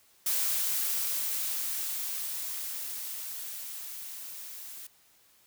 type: noise with level ramp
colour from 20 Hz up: blue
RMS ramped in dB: -28 to -44 dBFS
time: 0.26-4.87 s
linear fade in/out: 5 ms
effects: white hiss -63 dBFS RMS until 5.46 s